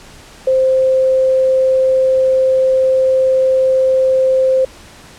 sine tone, 523.3 Hz, C5, in tune, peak -9 dBFS, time 0.47-4.65 s, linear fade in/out 5 ms, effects pink hiss -39 dBFS RMS until 5.18 s + low-pass 9000 Hz 12 dB/octave

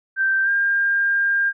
sine tone with pitch glide, 1564 to 1603.3 Hz, G6 to G6, -4 to +39 cents, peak -16 dBFS, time 0.16-1.53 s, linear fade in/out 50 ms, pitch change +43 cents, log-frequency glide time 0.44-0.49 s, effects none

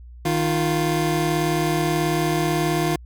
25% pulse tone pair together, 155.59 / 349.6 Hz, D#3 / F4, 0 / +2 cents, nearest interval octave + major second, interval 1402 cents, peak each -18 dBFS, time 0.25-2.96 s, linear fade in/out 5 ms, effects added 60 Hz sine -38 dBFS peak until 3.05 s + MP3 96 kbps

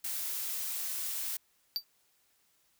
blue noise, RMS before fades -36 dBFS, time 0.04-1.37 s, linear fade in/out 5 ms
square tone with exponential decay, 4647 Hz, D8, 19 cents flat, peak -26 dBFS, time 1.76-1.84 s, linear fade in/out 0 ms, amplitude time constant 16 ms
effects white hiss -71 dBFS RMS until 2.79 s

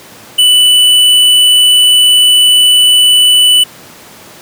triangle tone with tanh clipping, 2979 Hz, F#7, 11 cents sharp, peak -5 dBFS, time 0.38-3.64 s, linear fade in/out 10 ms, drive 17 dB, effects pink hiss -34 dBFS RMS until 4.41 s + high-pass 150 Hz 12 dB/octave

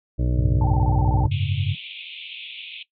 harmonic tone, 61.4 Hz, B1, 9 cents flat, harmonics 1 / 2 / 3 / 4 / 5 / 6 / 7 / 8 / 9 / 10, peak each -21 / -24 / -33 / -39 / -31 / -43 / -39 / -46 / -39 / -43 dBFS, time 0.18-1.28 s, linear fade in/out 20 ms
sine chord, F# suspended second, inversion none, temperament equal, 92.5 / 103.83 / 138.59 Hz, F#2 / G#2 / C#3, 0 / 0 / 0 cents, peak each -25 dBFS, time 0.37-1.75 s, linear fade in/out 5 ms
sine tone with vibrato, 830.6 Hz, G#5, in tune, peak -27 dBFS, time 0.61-1.26 s, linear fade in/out 2 ms, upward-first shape square, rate 16 Hz, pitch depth 110 cents each way
white band-pass noise, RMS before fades -37 dBFS, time 1.31-2.83 s, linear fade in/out 5 ms, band 2300 to 3600 Hz, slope 96 dB/octave
effects noise-tail reverb RT60 0.1 s tail -17 dB re dry

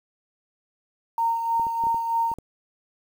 sine tone with tremolo, 920 Hz, A#5, 23 cents flat, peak -19 dBFS, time 1.18-2.34 s, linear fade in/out 2 ms, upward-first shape sine, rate 3.2 Hz, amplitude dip 50%
clicks, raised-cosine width 2 ms, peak -26 dBFS, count 7, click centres 1.597 / 1.668 / 1.838 / 1.869 / 1.945 / 2.316 / 2.386 s
effects 8-bit

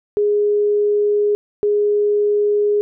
sine tone pair in turn, 414.3 / 414.3 Hz, G#4 / G#4, -4 / -4 cents, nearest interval unison, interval 0 cents, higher neither, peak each -13 dBFS, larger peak neither, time 0.17-1.35 / 1.63-2.81 s, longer neither, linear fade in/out 0 ms, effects none

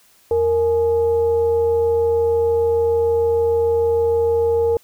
sine tone with frequency modulation, 463.3 Hz, A#4, 11 cents flat, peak -14 dBFS, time 0.31-4.77 s, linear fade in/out 2 ms, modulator 381 Hz, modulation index 0.36, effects white hiss -54 dBFS RMS until 4.83 s

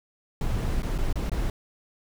brown noise with dropouts, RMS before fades -26 dBFS, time 0.41-1.5 s, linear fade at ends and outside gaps 2 ms, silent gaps 0.822-0.83 / 0.98-0.985 / 1.128-1.156 / 1.297-1.317 s, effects none

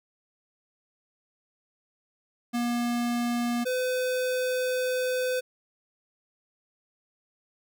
square tone pair in turn, 239.1 / 506.6 Hz, A#3 / B4, +44 / +44 cents, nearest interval octave + minor second, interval 1300 cents, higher second, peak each -26 dBFS, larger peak neither, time 2.53-3.65 / 3.65-5.41 s, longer second, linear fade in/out 20 ms, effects none

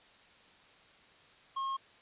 sine tone with tanh clipping, 1078 Hz, C#6, 49 cents flat, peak -34 dBFS, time 1.56-1.77 s, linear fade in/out 10 ms, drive 7 dB, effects white hiss -60 dBFS RMS until 2.01 s + resampled to 8000 Hz

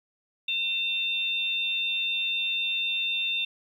sine tone pair together, 2700 / 3604 Hz, E7 / A7, +41 / +41 cents, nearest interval perfect fourth, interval 500 cents, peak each -28 dBFS, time 0.48-3.45 s, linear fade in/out 5 ms, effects 10-bit

